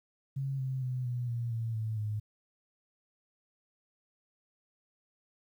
sine tone with pitch steps, 136.1 / 131.39 / 126.84 / 122.45 / 118.21 / 114.12 / 110.17 / 106.35 Hz, C#3 / C3 / B2 / B2 / A#2 / A#2 / A2 / G#2, -31 / +8 / +47 / -14 / +25 / -36 / +3 / +42 cents, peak -31 dBFS, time 0.36-2.2 s, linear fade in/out 10 ms, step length 230 ms, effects 11-bit

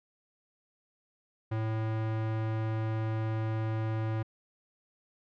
square tone, 110.4 Hz, A2, 6 cents sharp, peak -30 dBFS, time 1.51-4.23 s, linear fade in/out 10 ms, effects low-pass 2000 Hz 12 dB/octave

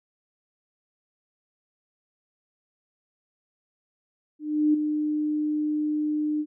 sine tone with ADSR envelope, 302 Hz, D4, 48 cents sharp, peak -16 dBFS, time 4.39-6.46 s, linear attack 350 ms, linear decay 8 ms, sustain -7 dB, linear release 57 ms, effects none

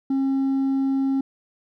triangle tone with hard clipping, 270 Hz, C#4, 45 cents flat, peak -18 dBFS, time 0.1-1.21 s, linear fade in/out 5 ms, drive 1 dB, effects none

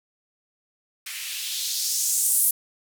violet noise with band-pass filter sweep, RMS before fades -25 dBFS, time 1.06-2.51 s, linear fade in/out 5 ms, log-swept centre 2000 to 11000 Hz, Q 2, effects none

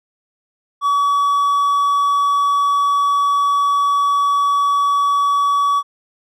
triangle tone, 1137 Hz, C#6, 44 cents sharp, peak -11 dBFS, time 0.81-5.83 s, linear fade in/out 50 ms, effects none

